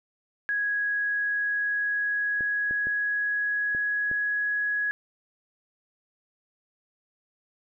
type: tone with pitch glide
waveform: sine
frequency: 1661.2 to 1673.7 Hz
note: G#6 to G#6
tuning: 0 to +13 cents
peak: -24 dBFS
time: 0.49-4.91 s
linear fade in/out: 0 ms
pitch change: +13 cents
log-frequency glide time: 0.85-4.5 s
type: clicks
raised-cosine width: 2 ms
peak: -27 dBFS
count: 5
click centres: 2.408 / 2.71 / 2.87 / 3.749 / 4.114 s
effects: none